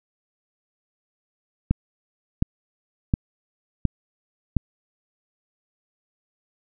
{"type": "click train", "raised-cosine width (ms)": 5, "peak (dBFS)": -6, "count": 5, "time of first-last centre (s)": [1.71, 4.567], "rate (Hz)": 1.4, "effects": []}